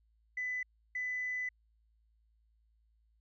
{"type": "tone bursts at uneven times", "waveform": "sine", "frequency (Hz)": 2000, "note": "B6", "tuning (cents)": 21, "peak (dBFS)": -33, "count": 2, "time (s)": [[0.37, 0.63], [0.95, 1.49]], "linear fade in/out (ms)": 5, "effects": ["tanh soft clip ceiling -29 dBFS", "added 55 Hz sine -68 dBFS peak until 3.2 s"]}